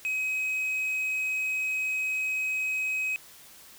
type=tone; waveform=triangle; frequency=2536 Hz; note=D#7; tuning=32 cents sharp; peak=-25 dBFS; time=0.05-3.16 s; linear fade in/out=0 ms; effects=white hiss -51 dBFS RMS until 3.78 s